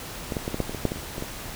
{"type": "clicks", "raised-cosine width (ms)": 2, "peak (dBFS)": [-15, -13, -14, -13, -10, -19, -19, -8, -15, -22, -19, -17], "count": 12, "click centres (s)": [0.322, 0.368, 0.479, 0.544, 0.603, 0.695, 0.747, 0.853, 0.919, 0.96, 1.181, 1.224], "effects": ["pink hiss -37 dBFS RMS until 1.55 s"]}